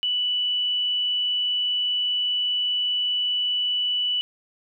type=tone; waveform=sine; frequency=2965 Hz; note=F#7; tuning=3 cents sharp; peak=-21 dBFS; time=0.03-4.21 s; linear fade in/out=0 ms; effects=none